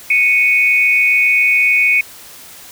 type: tone pair together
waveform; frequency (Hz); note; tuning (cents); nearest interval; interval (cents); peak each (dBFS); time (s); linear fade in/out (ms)
sine; 2216 / 2489; C#7 / D#7; -1 / 0; major second; 201; -12; 0.1-2.01; 5
effects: white hiss -37 dBFS RMS until 2.71 s